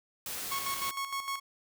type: noise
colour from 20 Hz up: white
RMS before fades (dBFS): -38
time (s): 0.26-0.91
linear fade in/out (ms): 2
type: tone with tremolo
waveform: sawtooth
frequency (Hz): 1100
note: C#6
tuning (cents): -14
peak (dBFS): -28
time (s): 0.51-1.4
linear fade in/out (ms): 10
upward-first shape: square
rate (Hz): 6.5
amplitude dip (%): 60
effects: none

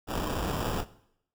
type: noise with sample-and-hold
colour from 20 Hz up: pink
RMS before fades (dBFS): -31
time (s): 0.07-0.85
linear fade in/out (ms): 50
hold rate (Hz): 2100
effects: noise-tail reverb RT60 0.7 s tail -17 dB re dry

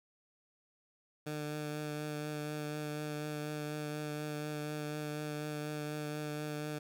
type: tone with vibrato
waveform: 15% pulse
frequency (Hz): 150.3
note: D3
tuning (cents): +40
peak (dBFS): -31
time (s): 1.26-6.79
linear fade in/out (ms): 10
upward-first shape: triangle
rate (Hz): 4.1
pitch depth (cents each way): 17
effects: none

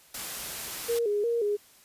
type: noise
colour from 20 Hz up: white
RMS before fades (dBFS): -36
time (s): 0.14-0.99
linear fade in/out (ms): 5
type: tone with vibrato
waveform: sine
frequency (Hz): 439.9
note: A4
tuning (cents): 0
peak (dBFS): -24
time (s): 0.88-1.57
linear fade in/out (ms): 20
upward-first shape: square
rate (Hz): 2.8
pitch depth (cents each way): 110
effects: white hiss -57 dBFS RMS until 1.84 s + resampled to 32000 Hz

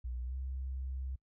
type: tone with pitch glide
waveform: sine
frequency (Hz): 61.1 to 65.49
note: B1 to C2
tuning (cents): -18 to +2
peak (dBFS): -36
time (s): 0.04-1.16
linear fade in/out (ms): 10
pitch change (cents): +120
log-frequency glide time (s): 0.23-0.36
effects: noise-tail reverb RT60 0.1 s tail -25 dB re dry

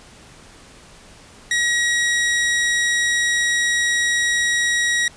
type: tone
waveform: sawtooth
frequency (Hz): 1904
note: A#6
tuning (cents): +36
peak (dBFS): -13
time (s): 1.51-5.08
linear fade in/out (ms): 2
effects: pink hiss -45 dBFS RMS until 5.16 s + resampled to 22050 Hz

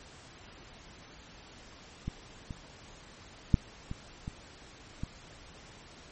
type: clicks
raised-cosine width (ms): 5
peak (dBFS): -21 / -26 / -8 / -24 / -24 / -22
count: 6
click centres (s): 2.08 / 2.508 / 3.542 / 3.914 / 4.279 / 5.035
effects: pink hiss -52 dBFS RMS until 6.11 s + MP3 32 kbps

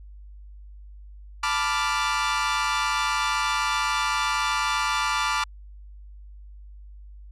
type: chord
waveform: sawtooth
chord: B half-diminished seventh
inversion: third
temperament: equal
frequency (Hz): 880 / 987.8 / 1174.7 / 1396.9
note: A5 / B5 / D6 / F6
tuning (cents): 0 / 0 / 0 / 0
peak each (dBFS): -26 / -26 / -22 / -25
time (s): 1.43-5.44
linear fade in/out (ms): 5
effects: added 50 Hz sine -41 dBFS peak until 7.31 s + low-pass 7000 Hz 12 dB/octave

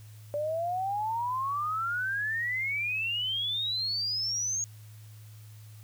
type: exponential sweep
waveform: sine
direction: up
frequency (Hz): 578 to 6645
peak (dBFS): -28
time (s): 0.34-4.64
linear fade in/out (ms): 0
effects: added 107 Hz sine -46 dBFS peak until 5.83 s + white hiss -59 dBFS RMS until 5.83 s

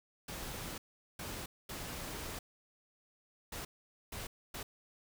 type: noise bursts at uneven times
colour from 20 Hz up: pink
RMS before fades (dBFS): -43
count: 6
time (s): 0.28-0.78 / 1.19-1.46 / 1.69-2.39 / 3.52-3.65 / 4.12-4.27 / 4.54-4.63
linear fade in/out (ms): 5
effects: none

